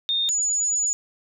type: tone pair in turn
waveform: sine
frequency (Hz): 3657 / 6903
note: A#7 / A8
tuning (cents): -34 / -34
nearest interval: major seventh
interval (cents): 1100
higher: second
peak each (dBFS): -20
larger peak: neither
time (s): 0.09-0.29 / 0.29-0.93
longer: second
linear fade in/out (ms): 0
effects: none